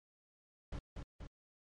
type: noise with echo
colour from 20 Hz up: brown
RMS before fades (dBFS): -41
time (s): 0.72-0.79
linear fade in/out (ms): 5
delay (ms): 240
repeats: 2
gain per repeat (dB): -3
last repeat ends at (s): 1.27
effects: low-pass 6000 Hz 12 dB/octave + MP3 48 kbps